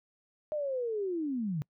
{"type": "linear sweep", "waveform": "sine", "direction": "down", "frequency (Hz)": [618, 138.9], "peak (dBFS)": -30, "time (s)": [0.52, 1.62], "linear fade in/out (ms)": 0, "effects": ["noise-tail reverb RT60 0.1 s tail -26 dB re dry"]}